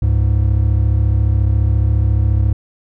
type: tone pair together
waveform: triangle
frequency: 69.3 / 103.69 Hz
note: C#2 / G#2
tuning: 0 / -2 cents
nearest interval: perfect fifth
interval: 698 cents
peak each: -12 dBFS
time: 0.02-2.53 s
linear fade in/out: 5 ms
effects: none